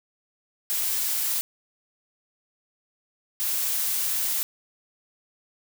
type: noise bursts at uneven times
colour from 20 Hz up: blue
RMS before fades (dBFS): -26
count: 2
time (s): 0.7-1.41 / 3.4-4.43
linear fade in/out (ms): 0
effects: none